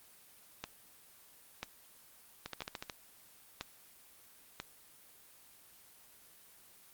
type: two click trains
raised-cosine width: 0.2 ms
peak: -21 / -22 dBFS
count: 5 / 7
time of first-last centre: 0.64-4.6 / 2.46-2.898 s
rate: 1.01 / 13.7 Hz
effects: white hiss -60 dBFS RMS until 6.93 s + Opus 24 kbps